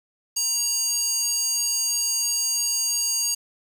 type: tone with high-pass filter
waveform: square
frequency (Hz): 943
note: A#5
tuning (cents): +20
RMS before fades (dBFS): -24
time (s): 0.36-3.35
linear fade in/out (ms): 10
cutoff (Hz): 5900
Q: 4.8
effects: 9-bit